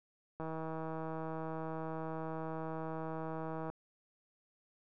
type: click train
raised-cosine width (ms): 1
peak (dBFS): -28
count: 529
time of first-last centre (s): 0.4-3.7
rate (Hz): 160
effects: none